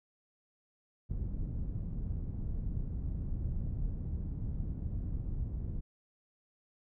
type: low-pass noise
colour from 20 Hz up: pink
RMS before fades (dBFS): -36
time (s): 1.09-5.81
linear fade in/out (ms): 20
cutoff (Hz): 140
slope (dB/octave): 12
effects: none